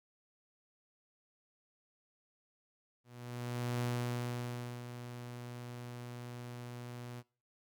sawtooth tone with ADSR envelope, 121.5 Hz, B2, 28 cents flat, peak -29 dBFS, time 3.04-7.23 s, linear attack 780 ms, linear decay 1000 ms, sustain -11 dB, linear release 42 ms, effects noise-tail reverb RT60 0.4 s tail -23 dB re dry + Opus 48 kbps

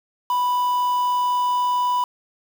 triangle tone with quantisation, 987.8 Hz, B5, in tune, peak -16 dBFS, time 0.3-2.04 s, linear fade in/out 2 ms, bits 6, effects none

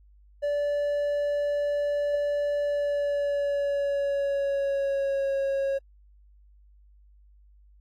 triangle tone with pitch glide, 580 to 547.4 Hz, D5 to C#5, -22 to -22 cents, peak -22 dBFS, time 0.42-5.79 s, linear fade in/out 20 ms, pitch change -100 cents, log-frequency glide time 2.62-5.34 s, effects added 50 Hz sine -53 dBFS peak until 7.8 s + AAC 64 kbps

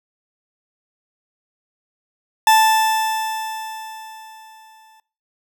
40% pulse tone with exponential decay, 880 Hz, A5, in tune, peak -8 dBFS, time 2.47-5 s, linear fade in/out 2 ms, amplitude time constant 550 ms, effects noise-tail reverb RT60 0.4 s tail -22 dB re dry

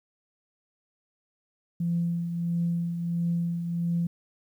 sine tone with tremolo, 170.6 Hz, F3, 40 cents flat, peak -22 dBFS, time 1.8-4.07 s, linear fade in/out 5 ms, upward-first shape triangle, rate 1.5 Hz, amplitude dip 55%, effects tanh soft clip ceiling -18 dBFS + 10-bit

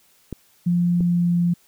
clicks, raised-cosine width 3 ms, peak -16 dBFS, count 2, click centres 0.327 / 1.007 s
sine tone with pitch glide, 174.61 to 173.4 Hz, F3 to F3, 0 to -12 cents, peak -16 dBFS, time 0.66-1.54 s, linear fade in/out 10 ms, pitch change -12 cents, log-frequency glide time 0.95-1.38 s
effects white hiss -58 dBFS RMS until 1.67 s

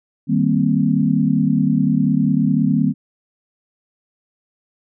sine chord, C minor seventh, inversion first, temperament equal with one note detuned, 155.56 / 196 / 231.7 / 261.6 Hz, Eb3 / G3 / Bb3 / C4, 0 / 0 / -10 / 0 cents, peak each -19 dBFS, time 0.27-2.94 s, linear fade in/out 50 ms, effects none

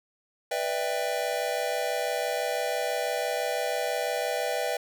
square chord, E minor seventh, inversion second, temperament just, 494.4 / 593.3 / 659.3 / 791.1 Hz, B4 / D5 / E5 / G5, +2 / +18 / 0 / +16 cents, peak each -33 / -33 / -33 / -34 dBFS, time 0.51-4.77 s, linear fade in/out 5 ms, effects none

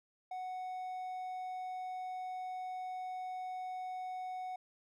triangle tone, 740 Hz, F#5, in tune, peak -37 dBFS, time 0.31-4.56 s, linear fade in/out 5 ms, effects none

